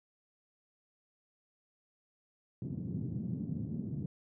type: band-pass noise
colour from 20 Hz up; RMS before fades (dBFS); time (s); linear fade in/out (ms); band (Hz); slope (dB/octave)
white; -38; 2.62-4.06; 2; 110 to 220; 24
effects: none